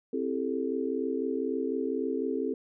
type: chord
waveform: sine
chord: A minor seventh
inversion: first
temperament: just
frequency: 264 / 330 / 396 / 440 Hz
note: C4 / E4 / G4 / A4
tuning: +16 / +2 / +18 / 0 cents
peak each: -32 / -35 / -34 / -33 dBFS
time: 0.13-2.54 s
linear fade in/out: 5 ms
effects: none